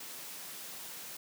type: high-pass noise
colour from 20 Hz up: white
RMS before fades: -45 dBFS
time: 0-1.17 s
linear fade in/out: 5 ms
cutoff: 130 Hz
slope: 96 dB/octave
effects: none